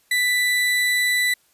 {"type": "tone", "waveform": "35% pulse", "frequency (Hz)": 1982, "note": "B6", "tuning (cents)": 6, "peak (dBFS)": -16, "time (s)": [0.11, 1.34], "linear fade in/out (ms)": 5, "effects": ["white hiss -61 dBFS RMS until 1.53 s", "resampled to 32000 Hz"]}